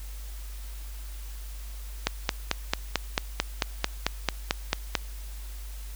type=click train; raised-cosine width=0.2 ms; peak=-5 dBFS; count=14; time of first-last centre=2.07-4.952 s; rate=4.51 Hz; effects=added 50 Hz sine -36 dBFS peak until 5.95 s + white hiss -49 dBFS RMS until 5.95 s